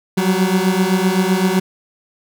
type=beating tone pair; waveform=30% pulse; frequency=183.3 / 191.1 Hz; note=F#3 / G3; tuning=-16 / -44 cents; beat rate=7.8 Hz; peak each=-14 dBFS; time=0.17-1.6 s; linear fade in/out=10 ms; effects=none